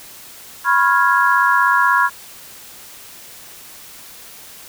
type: chord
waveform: sine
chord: C# dominant seventh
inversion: third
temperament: equal with one note detuned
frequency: 987.8 / 1084 / 1396.9 / 1661.2 Hz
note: B5 / C#6 / E#6 / G#6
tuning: 0 / -39 / 0 / 0 cents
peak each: -17 dBFS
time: 0.64-2.1 s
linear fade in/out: 50 ms
effects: white hiss -39 dBFS RMS until 4.68 s